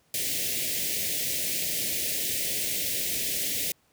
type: band-stop noise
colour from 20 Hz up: white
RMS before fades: -29 dBFS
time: 0.14-3.72 s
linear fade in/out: 2 ms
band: 640 to 1900 Hz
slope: 48 dB/octave
effects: pink hiss -66 dBFS RMS until 3.92 s + high-pass 60 Hz 12 dB/octave